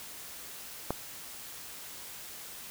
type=click; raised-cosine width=1 ms; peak=-15 dBFS; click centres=0.906 s; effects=white hiss -45 dBFS RMS until 2.7 s